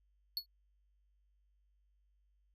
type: tone with exponential decay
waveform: square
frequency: 4381 Hz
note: C#8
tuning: 21 cents flat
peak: -31 dBFS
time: 0.37-0.46 s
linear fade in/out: 1 ms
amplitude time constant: 18 ms
effects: added 50 Hz sine -70 dBFS peak until 2.54 s